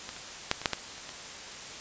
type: clicks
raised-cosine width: 0.2 ms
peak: -20 / -26 / -6 / -20 / -6 / -10 / -27 / -25 dBFS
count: 8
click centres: 0.091 / 0.165 / 0.514 / 0.616 / 0.658 / 0.733 / 0.98 / 1.092 s
effects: white hiss -42 dBFS RMS until 1.8 s + resampled to 16000 Hz